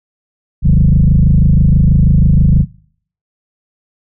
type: tone with frequency modulation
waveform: sine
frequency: 101.8 Hz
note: G#2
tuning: 34 cents flat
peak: -4 dBFS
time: 0.62-2.66 s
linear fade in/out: 50 ms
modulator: 26.2 Hz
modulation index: 3
effects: noise-tail reverb RT60 0.6 s tail -25 dB re dry + tanh soft clip ceiling 0 dBFS